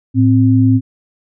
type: tone pair together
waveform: sine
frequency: 110 / 261.6 Hz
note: A2 / C4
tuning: 0 / 0 cents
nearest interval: octave + minor third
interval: 1500 cents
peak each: -10 dBFS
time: 0.14-0.81 s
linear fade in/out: 50 ms
effects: none